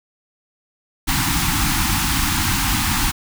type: band-stop noise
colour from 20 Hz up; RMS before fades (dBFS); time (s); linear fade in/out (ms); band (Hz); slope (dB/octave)
pink; -19; 1.07-3.12; 20; 330 to 760; 96
effects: none